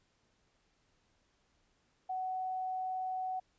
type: tone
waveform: sine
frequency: 747 Hz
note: F#5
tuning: 16 cents sharp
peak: -34 dBFS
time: 2.09-3.4 s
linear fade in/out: 10 ms
effects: pink hiss -74 dBFS RMS until 3.58 s + resampled to 16000 Hz